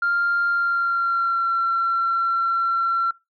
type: tone with pitch glide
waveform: sine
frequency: 1396 to 1358.6 Hz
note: F6 to F6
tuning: -1 to -48 cents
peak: -17 dBFS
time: 0.02-3.11 s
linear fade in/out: 5 ms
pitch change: -47 cents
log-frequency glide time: 0.48-1.52 s
effects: noise-tail reverb RT60 0.2 s tail -21 dB re dry + tanh soft clip ceiling -14 dBFS